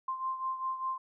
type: beating tone pair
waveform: sine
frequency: 1046.5 / 1051.5 Hz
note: C6 / C6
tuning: 0 / +8 cents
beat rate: 5 Hz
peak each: -33 / -39 dBFS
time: 0.08-0.98 s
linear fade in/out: 5 ms
effects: none